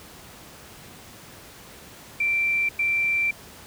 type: tone bursts at uneven times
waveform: sine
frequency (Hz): 2349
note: D7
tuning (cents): 0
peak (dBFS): -20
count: 2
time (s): 2.2-2.69 / 2.79-3.31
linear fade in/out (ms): 5
effects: pink hiss -45 dBFS RMS until 3.66 s + high-pass 60 Hz 12 dB/octave